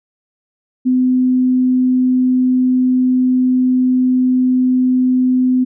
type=tone; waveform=sine; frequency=254.3 Hz; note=C4; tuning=49 cents flat; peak=-10 dBFS; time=0.85-5.65 s; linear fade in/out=20 ms; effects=none